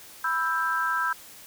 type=chord; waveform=sine; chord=E minor; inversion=second; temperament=just; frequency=988.9 / 1318.5 / 1582.2 Hz; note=B5 / E6 / G6; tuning=+2 / 0 / +16 cents; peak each=-30 / -27 / -27 dBFS; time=0.24-1.13 s; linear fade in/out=5 ms; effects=white hiss -47 dBFS RMS until 1.46 s